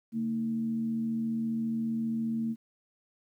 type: tone with frequency modulation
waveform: sine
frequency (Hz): 226.6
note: A#3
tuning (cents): -49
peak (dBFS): -28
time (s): 0.12-2.56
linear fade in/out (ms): 50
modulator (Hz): 85.2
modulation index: 0.32
effects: 11-bit